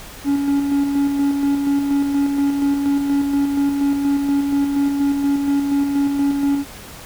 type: tone with tremolo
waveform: triangle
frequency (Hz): 281.3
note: C#4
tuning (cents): +26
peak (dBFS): -12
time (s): 0.24-6.65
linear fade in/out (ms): 50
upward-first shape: square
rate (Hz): 4.2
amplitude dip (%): 35
effects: pink hiss -37 dBFS RMS until 7.05 s

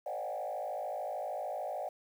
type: tone with frequency modulation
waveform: sine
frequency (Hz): 666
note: E5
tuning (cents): +18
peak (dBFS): -34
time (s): 0.06-1.89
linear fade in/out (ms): 5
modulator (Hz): 53.3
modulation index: 2.4
effects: tanh soft clip ceiling -30 dBFS + 10-bit

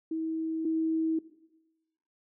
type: tone pair in turn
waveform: sine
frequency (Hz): 321.5 / 321.5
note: E4 / E4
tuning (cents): -43 / -43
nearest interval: unison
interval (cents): 0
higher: neither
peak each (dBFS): -29 / -25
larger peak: second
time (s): 0.11-0.65 / 0.65-1.19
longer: neither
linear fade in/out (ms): 5
effects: noise-tail reverb RT60 1.0 s tail -17 dB re dry

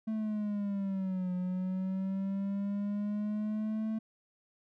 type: linear two-way sweep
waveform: triangle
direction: down then up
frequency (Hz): 220.8 to 180.4 to 220.8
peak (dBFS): -29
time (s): 0.07-3.99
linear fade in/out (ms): 10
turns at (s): 1.33
effects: none

